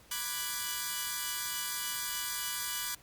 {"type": "chord", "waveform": "5% pulse", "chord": "G# half-diminished seventh", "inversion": "first", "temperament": "equal", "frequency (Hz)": [987.8, 1174.7, 1480, 1661.2], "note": ["B5", "D6", "F#6", "G#6"], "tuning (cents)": [0, 0, 0, 0], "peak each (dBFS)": -28, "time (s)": [0.11, 2.95], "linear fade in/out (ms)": 5, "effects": ["pink hiss -59 dBFS RMS until 3.02 s", "Opus 48 kbps"]}